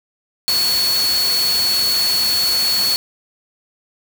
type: tone in noise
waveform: sine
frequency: 4400 Hz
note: C#8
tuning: 14 cents flat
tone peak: -15 dBFS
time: 0.48-2.96 s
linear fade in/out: 0 ms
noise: white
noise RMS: -23 dBFS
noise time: 0.48-2.96 s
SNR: +5 dB
effects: none